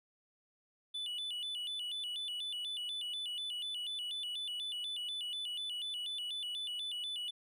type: tone with vibrato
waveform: triangle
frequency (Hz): 3204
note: G7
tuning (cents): +37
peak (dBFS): -36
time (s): 0.94-7.31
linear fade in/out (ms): 10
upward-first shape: square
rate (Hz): 4.1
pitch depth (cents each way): 150
effects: none

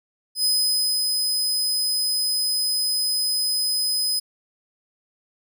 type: tone with ADSR envelope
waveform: sawtooth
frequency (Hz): 5030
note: D#8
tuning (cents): +18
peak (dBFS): -15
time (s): 0.35-4.2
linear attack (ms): 93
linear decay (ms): 570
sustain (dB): -3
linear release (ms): 15
effects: none

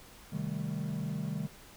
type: chord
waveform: triangle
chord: A half-diminished seventh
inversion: first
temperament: equal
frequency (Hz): 130.81 / 155.56 / 196 / 220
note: C3 / Eb3 / G3 / A3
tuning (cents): 0 / 0 / 0 / 0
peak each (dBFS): -39 / -34 / -36 / -39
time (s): 0.32-1.48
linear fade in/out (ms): 10
effects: pink hiss -54 dBFS RMS until 1.76 s

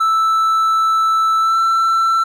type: tone with pitch glide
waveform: triangle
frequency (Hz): 1318.5 to 1338.5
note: E6 to E6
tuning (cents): 0 to +26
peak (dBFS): -10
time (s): 0-2.24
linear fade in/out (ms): 10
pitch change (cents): +26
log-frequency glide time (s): 1.39-1.59
effects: none

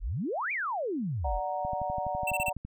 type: exponential two-way sweep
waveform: sine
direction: up then down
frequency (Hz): 34 to 2485 to 34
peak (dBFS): -29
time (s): 0-1.41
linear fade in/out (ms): 50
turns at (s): 0.52
type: chord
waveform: sine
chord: D augmented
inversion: none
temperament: equal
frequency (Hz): 587.3 / 740 / 932.3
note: D5 / F#5 / A#5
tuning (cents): 0 / 0 / 0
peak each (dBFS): -35 / -32 / -36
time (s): 1.24-2.53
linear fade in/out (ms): 10
type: click train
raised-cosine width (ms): 5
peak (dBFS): -27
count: 13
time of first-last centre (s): 1.65-2.65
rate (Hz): 12
type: tone bursts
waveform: square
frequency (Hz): 2685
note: E7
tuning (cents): +31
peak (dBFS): -29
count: 4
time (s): 2.27-2.497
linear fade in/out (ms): 5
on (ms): 38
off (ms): 25
effects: none

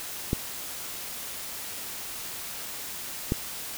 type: clicks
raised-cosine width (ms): 3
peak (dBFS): -11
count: 2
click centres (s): 0.331 / 3.321
effects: white hiss -37 dBFS RMS until 3.77 s

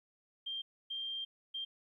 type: tone bursts at uneven times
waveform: sine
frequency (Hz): 3179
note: G7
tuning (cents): +24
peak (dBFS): -37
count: 3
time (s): 0.46-0.62 / 0.9-1.25 / 1.54-1.65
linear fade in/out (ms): 10
effects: 13-bit

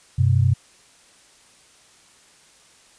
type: tone pair together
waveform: sine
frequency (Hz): 95.6 / 127.51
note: G2 / C3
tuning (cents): -43 / -44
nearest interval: perfect fourth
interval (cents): 499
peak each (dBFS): -17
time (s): 0.18-0.54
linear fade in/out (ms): 10
effects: white hiss -53 dBFS RMS until 2.98 s + resampled to 22050 Hz

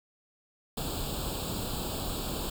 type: noise with comb filter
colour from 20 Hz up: pink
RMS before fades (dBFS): -34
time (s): 0.77-2.5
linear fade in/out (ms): 5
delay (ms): 0.25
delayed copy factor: +0.9
effects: none

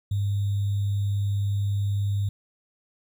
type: tone with sample-and-hold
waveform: sine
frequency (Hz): 100.6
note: G2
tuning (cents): +45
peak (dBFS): -22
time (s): 0.11-2.29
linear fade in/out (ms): 5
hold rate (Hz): 3675
effects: none

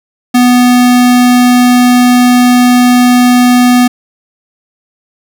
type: tone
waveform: square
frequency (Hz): 246.9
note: B3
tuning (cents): 0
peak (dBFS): -4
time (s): 0.34-3.88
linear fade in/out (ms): 10
effects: none

